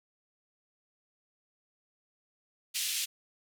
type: band-pass noise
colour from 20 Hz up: pink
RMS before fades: -33 dBFS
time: 2.74-3.06 s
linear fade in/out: 20 ms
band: 2600 to 14000 Hz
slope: 24 dB/octave
effects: none